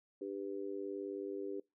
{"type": "harmonic tone", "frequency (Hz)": 98.9, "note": "G2", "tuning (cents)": 16, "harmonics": [3, 4, 5], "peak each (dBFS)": [-44, -41, -47], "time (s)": [0.21, 1.6], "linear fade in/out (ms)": 5, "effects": ["noise-tail reverb RT60 0.2 s tail -23 dB re dry"]}